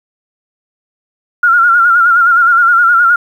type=tone with vibrato; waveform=sine; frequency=1396.9 Hz; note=F6; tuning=in tune; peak=-5 dBFS; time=1.43-3.16 s; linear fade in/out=5 ms; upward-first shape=sine; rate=9.6 Hz; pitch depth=67 cents each way; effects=7-bit